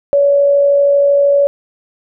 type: tone with amplitude modulation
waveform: sine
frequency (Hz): 566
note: C#5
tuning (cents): +36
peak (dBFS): -6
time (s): 0.13-1.47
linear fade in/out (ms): 0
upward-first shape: sine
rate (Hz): 52.9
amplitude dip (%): 25
effects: none